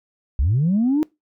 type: linear sweep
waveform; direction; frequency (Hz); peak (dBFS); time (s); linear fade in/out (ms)
sine; up; 56 to 316.5; -14; 0.39-1.03; 0
effects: noise-tail reverb RT60 0.2 s tail -24 dB re dry + tanh soft clip ceiling -12 dBFS